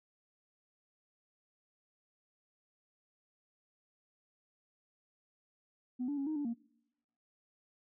sine tone with pitch steps, 250.1 / 288.3 / 276.4 / 310.7 / 290.1 / 233.2 Hz, B3 / D4 / C#4 / D#4 / D4 / A#3, +22 / -32 / -5 / -2 / -21 / +1 cents, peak -32 dBFS, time 5.99-6.542 s, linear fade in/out 20 ms, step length 92 ms, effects noise-tail reverb RT60 0.9 s tail -25 dB re dry + tanh soft clip ceiling -30 dBFS

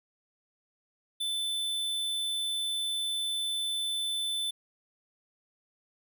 square tone, 3520 Hz, A7, in tune, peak -30 dBFS, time 1.2-4.51 s, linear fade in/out 10 ms, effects none

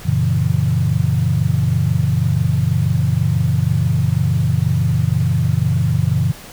sine chord, F# dominant seventh, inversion none, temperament equal, 92.5 / 116.54 / 138.59 / 164.81 Hz, F#2 / A#2 / C#3 / E3, 0 / 0 / 0 / 0 cents, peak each -20 / -18 / -18 / -20 dBFS, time 0.05-6.32 s, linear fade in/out 10 ms, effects pink hiss -37 dBFS RMS until 6.52 s

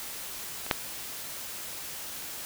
clicks, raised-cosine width 0.3 ms, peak -22 / -6 dBFS, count 2, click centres 0.665 / 0.712 s, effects white hiss -39 dBFS RMS until 2.45 s

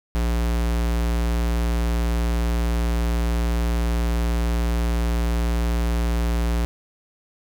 square tone, 58.27 Hz, A#1, in tune, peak -20 dBFS, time 0.15-6.65 s, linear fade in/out 0 ms, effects none

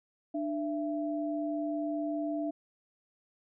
sine tone pair together, 297.9 / 668.8 Hz, D4 / E5, +25 / +25 cents, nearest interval octave + major second, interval 1400 cents, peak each -32 / -35 dBFS, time 0.34-2.51 s, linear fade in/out 10 ms, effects none

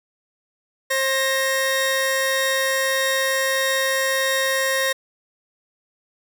sawtooth tone pair together, 533 / 1864.7 Hz, C5 / A#6, +32 / 0 cents, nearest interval octave + minor seventh, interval 2168 cents, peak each -18 dBFS, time 0.9-4.93 s, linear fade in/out 10 ms, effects none

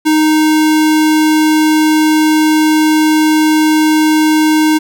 square tone, 310 Hz, D#4, 6 cents flat, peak -8 dBFS, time 0.05-4.79 s, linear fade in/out 20 ms, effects 8-bit

